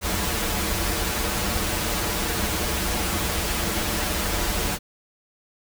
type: noise with comb filter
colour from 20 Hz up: pink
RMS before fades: -25 dBFS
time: 0.01-4.79 s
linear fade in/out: 50 ms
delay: 7.6 ms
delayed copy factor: -0.75
effects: none